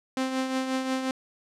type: tone with tremolo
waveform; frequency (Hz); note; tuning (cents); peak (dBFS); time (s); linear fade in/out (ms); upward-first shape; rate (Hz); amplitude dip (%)
sawtooth; 261.6; C4; 0; -20; 0.17-1.11; 2; triangle; 5.6; 55
effects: low-pass 8000 Hz 12 dB/octave